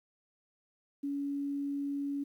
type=tone; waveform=sine; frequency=282.3 Hz; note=C#4; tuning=32 cents sharp; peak=-32 dBFS; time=1.03-2.24 s; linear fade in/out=10 ms; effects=11-bit